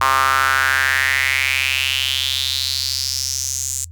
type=tone with high-pass filter sweep; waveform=sawtooth; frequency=133.2 Hz; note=C3; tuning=31 cents sharp; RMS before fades=-19 dBFS; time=0.01-3.85 s; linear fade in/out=5 ms; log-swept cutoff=1100 to 7400 Hz; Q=5; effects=noise-tail reverb RT60 0.1 s tail -24 dB re dry + added 84 Hz sine -34 dBFS peak until 3.91 s